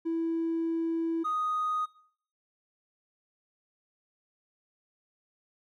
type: tone pair in turn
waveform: triangle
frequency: 329.6 / 1244.4 Hz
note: E4 / D#6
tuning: 0 / 0 cents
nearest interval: octave + major seventh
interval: 2300 cents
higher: second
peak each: -24 dBFS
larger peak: neither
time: 0.05-1.24 / 1.24-1.86 s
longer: first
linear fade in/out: 20 ms
effects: noise-tail reverb RT60 0.6 s tail -23 dB re dry + tanh soft clip ceiling -24 dBFS